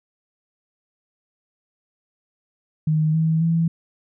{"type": "tone with pitch steps", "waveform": "sine", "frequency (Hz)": [155.56, 160.4, 165.38], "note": ["D#3", "E3", "E3"], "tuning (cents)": [0, -47, 6], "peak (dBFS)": -16, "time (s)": [2.87, 3.68], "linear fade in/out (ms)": 5, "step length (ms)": 270, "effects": []}